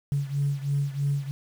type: beating tone pair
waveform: sine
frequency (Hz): 140.4 / 143.5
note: C#3 / D3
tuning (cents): +22 / -40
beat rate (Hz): 3.1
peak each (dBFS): -25 / -28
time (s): 0.12-1.31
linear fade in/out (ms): 0
effects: tanh soft clip ceiling -17 dBFS + 8-bit